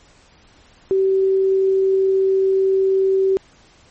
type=tone; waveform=sine; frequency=384.1 Hz; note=G4; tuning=35 cents flat; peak=-13 dBFS; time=0.91-3.37 s; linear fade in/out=0 ms; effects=pink hiss -51 dBFS RMS until 3.9 s + MP3 32 kbps